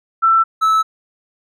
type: tone pair in turn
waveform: sine / triangle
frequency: 1335 / 1306 Hz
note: E6 / E6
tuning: +22 / -17 cents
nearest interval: unison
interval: 39 cents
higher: first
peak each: -9 dBFS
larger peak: neither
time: 0.22-0.44 / 0.61-0.83 s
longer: neither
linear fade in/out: 20 ms
effects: none